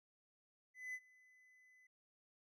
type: tone with ADSR envelope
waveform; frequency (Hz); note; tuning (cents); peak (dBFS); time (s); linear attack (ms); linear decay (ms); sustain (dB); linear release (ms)
triangle; 2012; B6; +32; -40; 0.74-1.87; 200; 53; -24; 5
effects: none